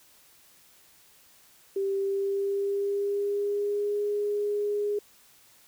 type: tone with pitch glide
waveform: sine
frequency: 392.1 to 412.8 Hz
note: G4 to G#4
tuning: 0 to -10 cents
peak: -25 dBFS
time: 1.76-4.99 s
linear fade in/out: 5 ms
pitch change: +90 cents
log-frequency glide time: 1.96-4.01 s
effects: white hiss -58 dBFS RMS until 5.67 s